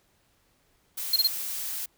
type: noise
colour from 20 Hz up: blue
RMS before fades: -33 dBFS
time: 0.97-1.86 s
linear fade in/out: 10 ms
type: tone bursts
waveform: square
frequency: 4210 Hz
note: C8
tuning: 10 cents sharp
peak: -19 dBFS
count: 3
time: 1.13-1.274 s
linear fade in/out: 5 ms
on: 32 ms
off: 24 ms
effects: pink hiss -67 dBFS RMS until 1.97 s